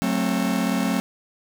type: chord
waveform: 45% pulse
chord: F# diminished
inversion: none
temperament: just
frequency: 185 / 222 / 266.4 Hz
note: F#3 / A3 / C4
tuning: 0 / +16 / +31 cents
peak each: -25 dBFS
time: 0.02-1 s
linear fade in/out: 0 ms
effects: none